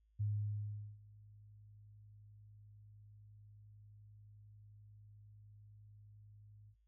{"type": "tone with ADSR envelope", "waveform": "sine", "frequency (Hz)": 104.2, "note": "G#2", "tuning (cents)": 6, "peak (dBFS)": -33, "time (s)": [0.19, 6.76], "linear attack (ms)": 18, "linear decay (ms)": 770, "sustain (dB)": -24, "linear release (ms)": 74, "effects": ["added 53 Hz sine -70 dBFS peak until 6.87 s"]}